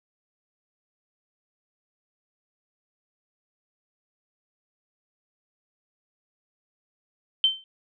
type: tone with exponential decay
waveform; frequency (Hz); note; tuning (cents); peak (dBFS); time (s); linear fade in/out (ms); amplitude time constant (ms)
sine; 3100; G7; -20; -13; 7.44-7.64; 1; 43
effects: none